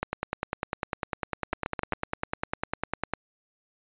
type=two click trains; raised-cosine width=0.5 ms; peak=-14 / -12 dBFS; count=4 / 32; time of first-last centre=1.53-1.923 / 0.03-3.136 s; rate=7.63 / 9.98 Hz; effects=resampled to 8000 Hz